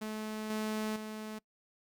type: tone with level steps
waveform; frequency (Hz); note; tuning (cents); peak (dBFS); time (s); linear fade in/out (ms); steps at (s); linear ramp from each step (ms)
sawtooth; 216; A3; -32; -33 / -29 / -36; 0.01-1.39; 10; 0.5 / 0.96; 2
effects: noise-tail reverb RT60 0.1 s tail -25 dB re dry + Opus 48 kbps